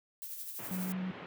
violet noise with tremolo, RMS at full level -41 dBFS, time 0.22-0.92 s, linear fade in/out 0 ms, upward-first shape sine, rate 12 Hz, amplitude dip 45%
pink band-pass noise, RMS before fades -47 dBFS, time 0.59-1.26 s, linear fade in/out 0 ms, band 130 to 2900 Hz, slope 24 dB/octave
sine tone, 185 Hz, F#3, in tune, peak -34 dBFS, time 0.71-1.11 s, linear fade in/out 2 ms
effects none

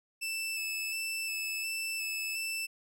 sawtooth tone with vibrato, 2637 Hz, E7, in tune, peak -30 dBFS, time 0.21-2.67 s, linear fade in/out 20 ms, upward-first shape square, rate 1.4 Hz, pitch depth 13 cents each way, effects none

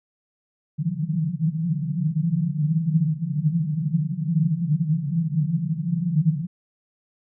pink band-pass noise, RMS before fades -23 dBFS, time 0.78-6.47 s, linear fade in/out 20 ms, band 150 to 170 Hz, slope 96 dB/octave, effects none

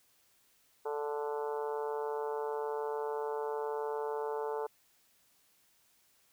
harmonic tone, 146.83 Hz, D3, in tune, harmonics 3 / 4 / 5 / 6 / 7 / 8 / 9 / 10, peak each -35 / -44 / -47 / -40 / -47 / -51 / -52 / -54 dBFS, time 0.85-4.67 s, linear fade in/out 10 ms, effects white hiss -69 dBFS RMS until 6.32 s

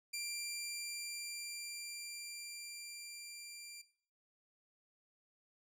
15% pulse tone with level ramp, 2372 Hz, D7, 17 cents sharp, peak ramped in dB -32 to -42 dBFS, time 0.13-3.82 s, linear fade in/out 10 ms, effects noise-tail reverb RT60 0.5 s tail -18 dB re dry

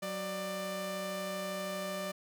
sawtooth tone pair together, 187.1 / 594 Hz, F#3 / D5, +20 / +20 cents, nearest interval octave + minor sixth, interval 2000 cents, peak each -37 / -33 dBFS, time 0.02-2.12 s, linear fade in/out 10 ms, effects none

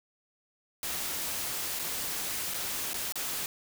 white noise with dropouts, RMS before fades -34 dBFS, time 0.83-3.46 s, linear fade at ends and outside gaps 1 ms, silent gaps 1.791-1.795 / 2.538-2.542 / 2.933-2.942 / 3.123-3.156 s, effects none

